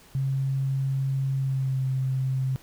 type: tone with pitch glide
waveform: sine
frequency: 135 to 131.61 Hz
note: C#3 to C3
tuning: -45 to +11 cents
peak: -23 dBFS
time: 0.15-2.56 s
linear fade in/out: 0 ms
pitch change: -44 cents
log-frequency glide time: 1.36-1.85 s
effects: pink hiss -53 dBFS RMS until 2.62 s